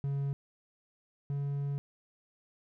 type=tone pair in turn; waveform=triangle; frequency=139.6 / 141.3 Hz; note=C#3 / C#3; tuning=+13 / +34 cents; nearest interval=unison; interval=21 cents; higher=second; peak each=-28 / -29 dBFS; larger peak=first; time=0.04-0.33 / 1.3-1.78 s; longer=second; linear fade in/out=0 ms; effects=none

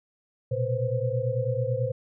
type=tone cluster; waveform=sine; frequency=117.4 / 126.5 / 493.6 / 525 Hz; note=A#2 / B2 / B4 / C5; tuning=+13 / +42 / -1 / +6 cents; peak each=-28 / -31 / -32 / -29 dBFS; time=0.51-1.92 s; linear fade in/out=10 ms; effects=none

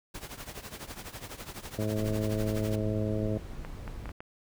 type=noise with tremolo; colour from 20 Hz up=pink; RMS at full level=-39 dBFS; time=0.14-2.76 s; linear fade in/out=10 ms; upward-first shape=triangle; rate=12 Hz; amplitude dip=85%
type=harmonic tone; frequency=106.9 Hz; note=A2; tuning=49 cents flat; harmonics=1 / 2 / 3 / 4 / 5 / 6; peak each=-31 / -34 / -36 / -37 / -38 / -39 dBFS; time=1.78-3.38 s; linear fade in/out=5 ms
type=noise; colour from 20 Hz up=brown; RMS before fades=-40 dBFS; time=1.98-4.12 s; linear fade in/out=5 ms
type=clicks; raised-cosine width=0.5 ms; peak=-26 dBFS; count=5; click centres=3.649 / 3.878 / 4.057 / 4.092 / 4.205 s
effects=none

